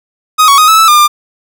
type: tone with pitch steps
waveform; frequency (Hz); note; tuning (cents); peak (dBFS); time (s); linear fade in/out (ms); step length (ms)
45% pulse; 1253 / 1118 / 1249 / 1303 / 1313 / 1205 / 1196; D#6 / C#6 / D#6 / E6 / E6 / D6 / D6; +12 / +14 / +6 / -20 / -7 / +44 / +31; -3; 0.38-1.08; 20; 100
effects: none